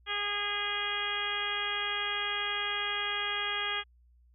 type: harmonic tone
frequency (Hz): 410.2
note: G#4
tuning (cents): -21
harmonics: 1 / 2 / 3 / 4 / 5 / 6 / 7 / 8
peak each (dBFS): -44 / -42 / -38 / -37 / -38 / -40 / -40 / -35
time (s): 0.06-3.84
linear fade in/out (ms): 50
effects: added 60 Hz sine -59 dBFS peak until 4.34 s